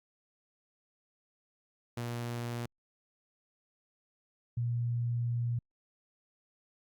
sawtooth / sine tone pair in turn, 119.1 / 119.1 Hz, A#2 / A#2, +38 / +38 cents, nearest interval unison, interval 0 cents, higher neither, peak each -31 / -29 dBFS, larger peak second, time 1.97-2.66 / 4.57-5.59 s, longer second, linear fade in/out 5 ms, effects Opus 48 kbps

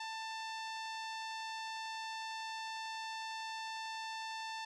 sawtooth tone with low-pass filter, 889 Hz, A5, 18 cents sharp, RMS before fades -43 dBFS, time 0-4.65 s, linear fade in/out 5 ms, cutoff 5000 Hz, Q 1.7, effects none

